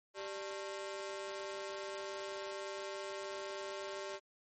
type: ring-modulated tone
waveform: sawtooth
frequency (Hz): 491.7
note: B4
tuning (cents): -8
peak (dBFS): -34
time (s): 0.14-4.2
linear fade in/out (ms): 50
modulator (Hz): 102
effects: MP3 32 kbps